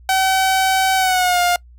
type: tone with pitch glide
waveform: sawtooth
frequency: 762 to 706.9 Hz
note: G5 to F5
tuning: -49 to +21 cents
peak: -10 dBFS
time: 0.09-1.56 s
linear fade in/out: 2 ms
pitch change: -130 cents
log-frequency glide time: 0.96-1.41 s
effects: noise-tail reverb RT60 0.1 s tail -24 dB re dry + added 60 Hz sine -41 dBFS peak until 1.78 s